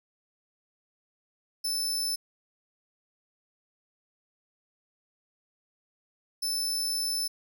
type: tone bursts at uneven times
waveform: sawtooth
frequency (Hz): 5274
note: E8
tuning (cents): 0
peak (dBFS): -25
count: 2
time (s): 1.64-2.16 / 6.42-7.28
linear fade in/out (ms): 10
effects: none